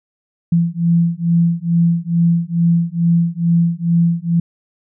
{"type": "beating tone pair", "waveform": "sine", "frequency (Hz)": [168.2, 170.5], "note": ["E3", "F3"], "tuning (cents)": [35, -41], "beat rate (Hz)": 2.3, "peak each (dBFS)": -15, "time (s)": [0.52, 4.4], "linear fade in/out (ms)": 5, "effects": []}